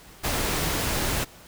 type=noise; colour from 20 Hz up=pink; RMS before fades=-26 dBFS; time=0.23-1.25 s; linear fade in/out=20 ms; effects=pink hiss -49 dBFS RMS until 1.47 s